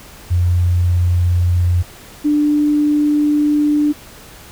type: tone pair in turn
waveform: sine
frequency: 88.3 / 296.3 Hz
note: F2 / D4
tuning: +20 / +15 cents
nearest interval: octave + major sixth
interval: 2095 cents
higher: second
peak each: -11 dBFS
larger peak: neither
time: 0.3-1.83 / 2.24-3.93 s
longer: second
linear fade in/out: 20 ms
effects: pink hiss -39 dBFS RMS until 4.51 s